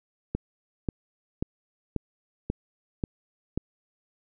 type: click train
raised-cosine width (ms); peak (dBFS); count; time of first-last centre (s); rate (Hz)
3; -14; 7; 0.35-3.576; 1.86
effects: none